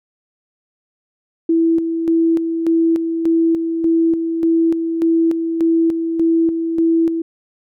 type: tone with tremolo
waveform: sine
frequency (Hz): 329.6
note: E4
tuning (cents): 0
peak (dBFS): -11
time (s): 1.49-7.22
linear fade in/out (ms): 5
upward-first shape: square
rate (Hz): 1.7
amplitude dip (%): 50
effects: none